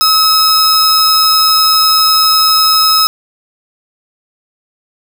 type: tone pair together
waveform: 45% pulse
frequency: 1284 / 5136 Hz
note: E6 / E8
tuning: -46 / -46 cents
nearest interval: 2 octaves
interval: 2400 cents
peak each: -10 dBFS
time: 0.01-3.07 s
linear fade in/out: 0 ms
effects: none